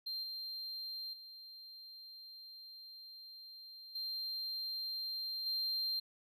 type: tone with level steps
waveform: triangle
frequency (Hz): 4170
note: C8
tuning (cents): -7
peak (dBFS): -37 / -40 / -49 / -37 / -33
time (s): 0.06-6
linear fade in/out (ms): 10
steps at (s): 0.23 / 1.13 / 3.95 / 5.46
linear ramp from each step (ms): 5
effects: none